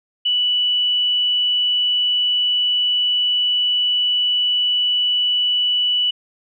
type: tone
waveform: sine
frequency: 2960 Hz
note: F#7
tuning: in tune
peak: -15 dBFS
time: 0.25-6.11 s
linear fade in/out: 10 ms
effects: none